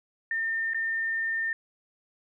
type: tone with dropouts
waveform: sine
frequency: 1810 Hz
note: A6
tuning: 48 cents sharp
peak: -26 dBFS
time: 0.31-1.53 s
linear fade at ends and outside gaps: 2 ms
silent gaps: 0.735-0.745 s
effects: none